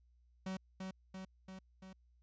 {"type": "tone with echo", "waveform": "45% pulse", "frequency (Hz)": 188.7, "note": "F#3", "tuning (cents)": 34, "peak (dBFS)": -39, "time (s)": [0.46, 0.57], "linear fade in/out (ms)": 5, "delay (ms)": 340, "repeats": 4, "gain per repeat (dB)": -3, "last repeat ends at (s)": 1.93, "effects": ["added 60 Hz sine -66 dBFS peak until 2.22 s", "resampled to 16000 Hz"]}